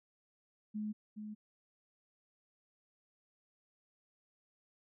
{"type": "tone with echo", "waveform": "sine", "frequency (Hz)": 212.3, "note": "G#3", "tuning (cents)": 38, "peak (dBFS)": -36, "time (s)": [0.74, 0.93], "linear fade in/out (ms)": 20, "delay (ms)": 420, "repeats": 1, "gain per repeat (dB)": -6, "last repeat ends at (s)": 1.35, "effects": []}